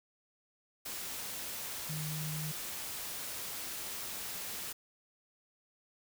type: tone in noise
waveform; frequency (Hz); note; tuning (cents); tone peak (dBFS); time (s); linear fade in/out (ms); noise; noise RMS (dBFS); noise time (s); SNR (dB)
sine; 153.8; D#3; -20; -37; 1.89-2.52; 10; white; -41; 0.85-4.73; +1
effects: none